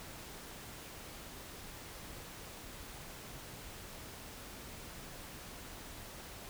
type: silence
effects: pink hiss -49 dBFS RMS until 6.49 s